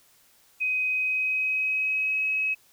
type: tone with pitch glide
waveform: sine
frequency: 2515 to 2557 Hz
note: D#7 to D#7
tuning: +18 to +47 cents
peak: -23 dBFS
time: 0.6-2.55 s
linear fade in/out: 20 ms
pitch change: +29 cents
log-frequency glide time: 0.89-2.26 s
effects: white hiss -60 dBFS RMS until 2.72 s